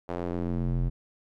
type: tone with band-pass filter sweep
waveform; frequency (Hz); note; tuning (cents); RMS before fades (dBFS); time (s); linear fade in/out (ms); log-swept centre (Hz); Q
square; 43.74; F1; +3; -29; 0.08-0.9; 20; 640 to 95; 1.1
effects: none